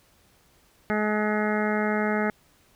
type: harmonic tone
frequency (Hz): 211.8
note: G#3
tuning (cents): +34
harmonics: 1 / 2 / 3 / 4 / 6 / 7 / 8 / 9 / 10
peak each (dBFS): -26 / -29 / -31 / -32 / -34 / -34 / -35 / -36 / -36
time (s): 0.9-2.3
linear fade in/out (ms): 0
effects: pink hiss -61 dBFS RMS until 2.75 s